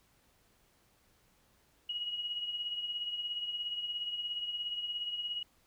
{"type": "tone with tremolo", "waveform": "sine", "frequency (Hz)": 2900, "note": "F#7", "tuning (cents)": -35, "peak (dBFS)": -32, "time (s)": [1.89, 5.43], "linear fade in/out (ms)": 5, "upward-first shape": "triangle", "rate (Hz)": 17, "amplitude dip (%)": 60, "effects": ["pink hiss -69 dBFS RMS until 5.66 s"]}